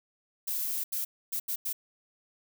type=noise bursts at uneven times; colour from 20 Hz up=violet; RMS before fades=-32 dBFS; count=5; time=0.47-0.84 / 0.92-1.05 / 1.32-1.4 / 1.48-1.56 / 1.65-1.73 s; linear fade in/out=10 ms; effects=none